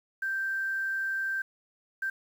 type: tone bursts at uneven times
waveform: sine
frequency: 1568 Hz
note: G6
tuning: in tune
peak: -28 dBFS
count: 2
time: 0.22-1.42 / 2.02-2.1 s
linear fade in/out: 5 ms
effects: 9-bit